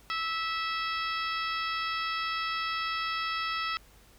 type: harmonic tone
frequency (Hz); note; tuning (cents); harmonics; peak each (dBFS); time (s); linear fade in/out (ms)
654; E5; -14; 2 / 3 / 4 / 5 / 6 / 7 / 8; -32 / -37 / -38 / -40 / -43 / -44 / -41; 0.1-3.77; 0
effects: added 50 Hz sine -59 dBFS peak until 4.18 s + pink hiss -59 dBFS RMS until 4.18 s